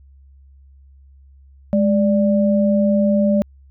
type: tone pair together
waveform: sine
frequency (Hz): 207.6 / 587.3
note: G#3 / D5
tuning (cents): 0 / 0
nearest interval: octave + tritone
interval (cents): 1800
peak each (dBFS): -14 / -18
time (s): 1.73-3.42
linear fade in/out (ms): 0
effects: added 68 Hz sine -44 dBFS peak until 3.7 s